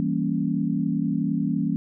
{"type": "chord", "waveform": "sine", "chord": "E diminished seventh", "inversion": "none", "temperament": "equal", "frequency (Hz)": [164.81, 196, 233.1, 277.2], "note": ["E3", "G3", "Bb3", "Db4"], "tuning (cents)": [0, 0, 0, 0], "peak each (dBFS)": -27, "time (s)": [0, 1.76], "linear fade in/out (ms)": 0, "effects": []}